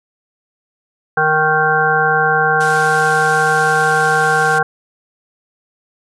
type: harmonic tone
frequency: 155.56 Hz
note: D#3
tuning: in tune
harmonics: 1 / 3 / 5 / 7 / 9 / 10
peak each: -24 / -19 / -16 / -21 / -18 / -16 dBFS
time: 1.17-4.63 s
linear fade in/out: 5 ms
type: band-pass noise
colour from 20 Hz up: white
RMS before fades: -31 dBFS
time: 2.6-4.59 s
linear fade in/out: 10 ms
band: 370 to 10000 Hz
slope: 48 dB/octave
effects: none